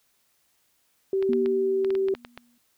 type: tone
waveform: sine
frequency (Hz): 386.3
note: G4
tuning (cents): -25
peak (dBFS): -21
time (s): 1.13-2.14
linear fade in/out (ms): 2
type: clicks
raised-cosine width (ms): 0.3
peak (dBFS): -22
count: 10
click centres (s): 1.226 / 1.333 / 1.46 / 1.847 / 1.905 / 1.952 / 2.085 / 2.15 / 2.249 / 2.376
type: tone with exponential decay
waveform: sine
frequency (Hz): 240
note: B3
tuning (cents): -49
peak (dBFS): -23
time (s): 1.29-2.58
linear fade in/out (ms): 2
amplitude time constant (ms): 280
effects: white hiss -68 dBFS RMS until 2.77 s